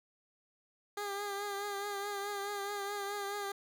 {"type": "tone with vibrato", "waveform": "15% pulse", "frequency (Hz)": 404.2, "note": "G#4", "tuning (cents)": -47, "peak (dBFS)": -30, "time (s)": [0.97, 3.52], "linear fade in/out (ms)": 5, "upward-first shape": "triangle", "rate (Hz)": 4.7, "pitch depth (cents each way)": 45, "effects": []}